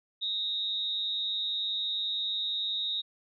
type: tone with amplitude modulation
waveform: sine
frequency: 3749 Hz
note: A#7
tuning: 9 cents sharp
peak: -26 dBFS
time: 0.21-3.02 s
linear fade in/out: 20 ms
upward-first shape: sine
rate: 203 Hz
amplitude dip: 65%
effects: none